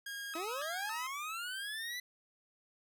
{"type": "tone with vibrato", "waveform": "sawtooth", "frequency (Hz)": 1443, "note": "F#6", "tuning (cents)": -44, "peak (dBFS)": -37, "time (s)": [0.06, 1.07], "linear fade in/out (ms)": 5, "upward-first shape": "square", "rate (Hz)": 1.8, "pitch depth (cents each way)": 210}
{"type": "linear sweep", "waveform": "25% pulse", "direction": "up", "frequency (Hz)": [311.1, 2003], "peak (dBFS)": -35, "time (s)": [0.35, 2], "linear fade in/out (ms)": 5}
{"effects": []}